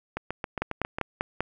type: two click trains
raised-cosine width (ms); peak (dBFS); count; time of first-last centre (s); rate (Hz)
0.5; -15 / -11; 7 / 5; 0.17-0.985 / 0.62-1.406; 7.36 / 5.09
effects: none